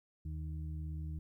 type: harmonic tone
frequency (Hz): 77.78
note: D#2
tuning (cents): 0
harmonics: 1 / 2 / 4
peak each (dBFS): -39 / -44 / -55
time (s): 0.25-1.19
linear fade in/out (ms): 5
effects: 13-bit